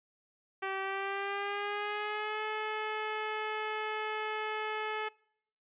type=tone with pitch glide; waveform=10% pulse; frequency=386.1 to 430.9 Hz; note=G4 to A4; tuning=-26 to -36 cents; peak=-25 dBFS; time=0.62-5.09 s; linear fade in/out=10 ms; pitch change=+190 cents; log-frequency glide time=0.81-2.43 s; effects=noise-tail reverb RT60 0.7 s tail -24 dB re dry + resampled to 8000 Hz